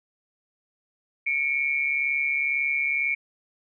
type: tone pair together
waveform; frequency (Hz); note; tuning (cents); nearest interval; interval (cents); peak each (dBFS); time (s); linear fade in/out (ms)
sine; 2207 / 2349; C#7 / D7; -8 / 0; minor second; 108; -25; 1.26-3.15; 10
effects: none